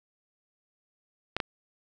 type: clicks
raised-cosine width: 0.3 ms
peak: -12 dBFS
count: 2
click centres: 1.366 / 1.402 s
effects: none